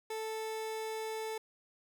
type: tone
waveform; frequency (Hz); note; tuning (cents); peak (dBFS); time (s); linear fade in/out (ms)
30% pulse; 440; A4; 0; -34; 0.1-1.38; 5
effects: none